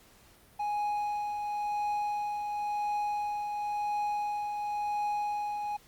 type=tone with tremolo; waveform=triangle; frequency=830.6 Hz; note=G#5; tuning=in tune; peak=-26 dBFS; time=0.59-5.77 s; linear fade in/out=10 ms; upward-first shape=triangle; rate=0.95 Hz; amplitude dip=40%; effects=pink hiss -59 dBFS RMS until 5.87 s + Opus 48 kbps